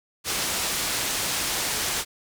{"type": "low-pass noise", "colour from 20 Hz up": "white", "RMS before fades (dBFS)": -27, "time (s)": [0.24, 2.05], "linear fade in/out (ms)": 50, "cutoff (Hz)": 8900, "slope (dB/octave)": 12, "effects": []}